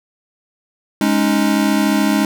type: chord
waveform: square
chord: Ab suspended fourth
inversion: none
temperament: equal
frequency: 207.7 / 277.2 / 311.1 Hz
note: Ab3 / Db4 / Eb4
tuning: 0 / 0 / 0 cents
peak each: -17 / -19 / -19 dBFS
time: 1.01-2.25 s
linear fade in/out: 2 ms
effects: none